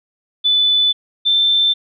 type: tone pair in turn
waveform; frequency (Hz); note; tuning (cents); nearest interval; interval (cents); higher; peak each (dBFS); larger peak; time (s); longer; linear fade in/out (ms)
sine; 3493 / 3552; A7 / A7; -13 / +16; unison; 29; second; -11; neither; 0.44-0.93 / 1.25-1.74; neither; 20
effects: none